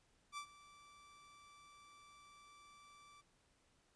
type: tone with ADSR envelope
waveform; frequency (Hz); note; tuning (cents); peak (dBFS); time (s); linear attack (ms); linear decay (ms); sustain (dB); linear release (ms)
sawtooth; 1166; D6; -13; -39; 0.32-3.22; 53; 84; -18; 23
effects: pink hiss -75 dBFS RMS until 3.95 s + resampled to 22050 Hz